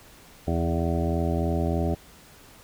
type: harmonic tone with a mistuned harmonic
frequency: 83.2 Hz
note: E2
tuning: 17 cents sharp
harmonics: 1 / 2 / 3 / 4 / 5 / 7 / 8 / 9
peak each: -26 / -29 / -31 / -32 / -33 / -34 / -35 / -36 dBFS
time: 0.47-1.95 s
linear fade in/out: 10 ms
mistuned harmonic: 1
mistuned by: -52 cents
effects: pink hiss -51 dBFS RMS until 2.63 s